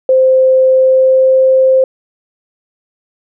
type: tone with pitch glide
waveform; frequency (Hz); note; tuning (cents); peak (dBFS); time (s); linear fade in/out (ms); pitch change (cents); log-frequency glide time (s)
sine; 521 to 524; C5 to C5; -7 to +2; -5; 0.09-1.84; 2; +9; 0.68-1.4
effects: none